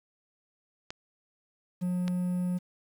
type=clicks; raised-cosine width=0.2 ms; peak=-20 dBFS; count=2; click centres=0.905 / 2.08 s
type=tone; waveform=triangle; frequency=179.6 Hz; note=F3; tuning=49 cents sharp; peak=-25 dBFS; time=1.81-2.59 s; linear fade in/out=20 ms
effects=9-bit